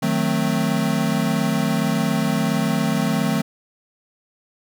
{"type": "chord", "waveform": "square", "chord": "D# diminished seventh", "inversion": "none", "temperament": "equal with one note detuned", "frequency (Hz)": [155.56, 182.77, 220, 261.6], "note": ["D#3", "F#3", "A3", "C4"], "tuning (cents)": [0, -21, 0, 0], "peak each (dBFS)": [-25, -25, -23, -26], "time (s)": [0.02, 3.42], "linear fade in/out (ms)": 10, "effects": []}